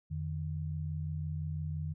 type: tone pair together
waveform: sine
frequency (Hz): 87.01 / 152.9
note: F2 / D#3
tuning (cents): -6 / -30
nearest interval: minor seventh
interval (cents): 976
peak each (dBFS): -37 / -36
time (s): 0.1-1.94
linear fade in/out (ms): 20
effects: none